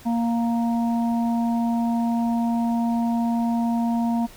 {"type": "harmonic tone", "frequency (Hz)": 233.1, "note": "A#3", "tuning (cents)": 0, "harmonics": [1, 3, 4], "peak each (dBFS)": [-20, -30, -32], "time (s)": [0.05, 4.27], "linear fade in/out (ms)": 20, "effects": ["pink hiss -47 dBFS RMS until 4.36 s"]}